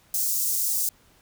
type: high-pass noise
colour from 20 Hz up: white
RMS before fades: -25 dBFS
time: 0.14-0.89 s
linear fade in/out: 2 ms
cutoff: 5800 Hz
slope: 24 dB/octave
effects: pink hiss -59 dBFS RMS until 1.21 s